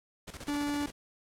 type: noise with tremolo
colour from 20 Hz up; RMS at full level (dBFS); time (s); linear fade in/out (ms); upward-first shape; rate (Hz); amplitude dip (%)
pink; -43; 0.27-0.92; 10; square; 15; 70
type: tone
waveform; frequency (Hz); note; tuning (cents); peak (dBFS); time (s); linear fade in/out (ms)
45% pulse; 290; D4; -22; -30; 0.48-0.86; 2
effects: low-pass 11000 Hz 12 dB/octave